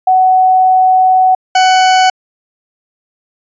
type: tone pair in turn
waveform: sine / 40% pulse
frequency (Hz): 747 / 747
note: F#5 / F#5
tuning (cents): +16 / +16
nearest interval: unison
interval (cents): 0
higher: neither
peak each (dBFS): -5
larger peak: neither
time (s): 0.07-1.35 / 1.55-2.1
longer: first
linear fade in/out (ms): 5
effects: resampled to 16000 Hz